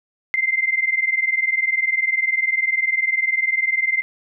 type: tone pair together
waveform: sine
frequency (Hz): 2073 / 2093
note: C7 / C7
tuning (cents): -17 / 0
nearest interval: unison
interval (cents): 17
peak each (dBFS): -20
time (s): 0.34-4.02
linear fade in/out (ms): 0
effects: none